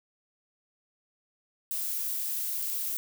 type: noise with dropouts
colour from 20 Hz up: violet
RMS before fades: -32 dBFS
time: 1.71-2.97 s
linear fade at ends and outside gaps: 0 ms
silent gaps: 2.617-2.621 s
effects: none